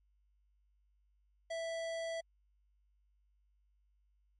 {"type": "tone with hard clipping", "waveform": "sine", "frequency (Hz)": 659.3, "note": "E5", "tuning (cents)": 0, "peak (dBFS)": -39, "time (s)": [1.5, 2.21], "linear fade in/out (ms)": 10, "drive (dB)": 18, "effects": ["added 50 Hz sine -70 dBFS peak until 4.39 s", "MP3 48 kbps"]}